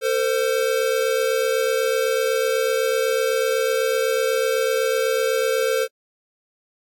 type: tone pair together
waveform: square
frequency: 452.4 / 520.4 Hz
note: A4 / C5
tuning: +48 / -9 cents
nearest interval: major second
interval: 243 cents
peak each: -22 / -22 dBFS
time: 0.01-5.88 s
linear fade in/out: 50 ms
effects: AAC 64 kbps